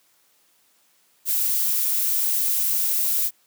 violet noise, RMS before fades -22 dBFS, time 1.25-3.31 s, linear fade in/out 50 ms, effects white hiss -62 dBFS RMS until 3.46 s + high-pass 150 Hz 12 dB/octave

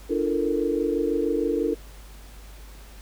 sine chord, Bb major seventh, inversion first, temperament equal with one note detuned, 293.7 / 341.3 / 440 / 466.2 Hz, D4 / F4 / A4 / Bb4, 0 / -40 / 0 / 0 cents, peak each -27 dBFS, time 0.09-1.75 s, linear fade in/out 20 ms, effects added 50 Hz sine -42 dBFS peak until 3.01 s + pink hiss -50 dBFS RMS until 3.01 s

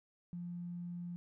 triangle tone with tanh clipping, 174.61 Hz, F3, in tune, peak -40 dBFS, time 0.33-1.16 s, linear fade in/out 0 ms, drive 3 dB, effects none

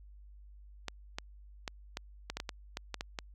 clicks, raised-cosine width 0.2 ms, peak -19 dBFS, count 12, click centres 0.883 / 1.185 / 1.678 / 1.971 / 2.3 / 2.37 / 2.401 / 2.492 / 2.771 / 2.943 / 3.009 / 3.188 s, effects added 50 Hz sine -51 dBFS peak until 3.34 s

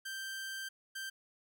sawtooth tone bursts at uneven times, 1568 Hz, G6, in tune, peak -36 dBFS, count 2, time 0.05-0.69 / 0.95-1.1 s, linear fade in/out 10 ms, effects none

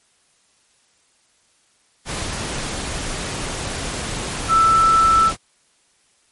sine tone in noise, 1325 Hz, E6, 9 cents sharp, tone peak -11 dBFS, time 4.48-5.32 s, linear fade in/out 50 ms, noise pink, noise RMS -26 dBFS, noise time 2.05-5.37 s, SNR +12 dB, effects white hiss -60 dBFS RMS until 6.31 s + MP3 48 kbps

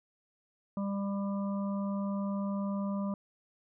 harmonic tone, 198.9 Hz, G3, 25 cents sharp, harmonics 1 / 3 / 5 / 6, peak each -31 / -41 / -45 / -47 dBFS, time 0.77-3.14 s, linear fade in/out 2 ms, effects none

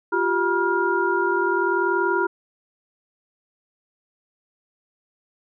sine tone cluster, 349.9 / 390.5 / 964 / 1408 Hz, F4 / G4 / B5 / F6, +3 / -7 / -42 / +14 cents, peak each -24 dBFS, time 0.12-2.27 s, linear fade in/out 10 ms, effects none

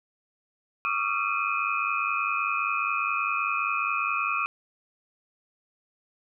sine tone cluster, 1129 / 1219 / 1363 / 2445 / 2550 Hz, C#6 / D#6 / F6 / D#7 / D#7, +31 / -36 / -43 / -31 / +42 cents, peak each -31 dBFS, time 0.85-4.46 s, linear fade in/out 0 ms, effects none

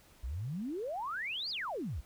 sine exponential two-way sweep, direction up then down, 55 to 5030 to 55 Hz, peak -35 dBFS, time 0.23-2.01 s, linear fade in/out 10 ms, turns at 1.5 s, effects pink hiss -62 dBFS RMS until 2.05 s

